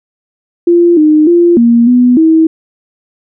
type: tone with pitch steps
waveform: sine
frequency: 345.1 / 306.3 / 345.4 / 234.8 / 247.1 / 321.4 Hz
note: F4 / D#4 / F4 / A#3 / B3 / E4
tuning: -21 / -27 / -19 / +13 / +1 / -44 cents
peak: -3 dBFS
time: 0.67-2.47 s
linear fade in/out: 5 ms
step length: 300 ms
effects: none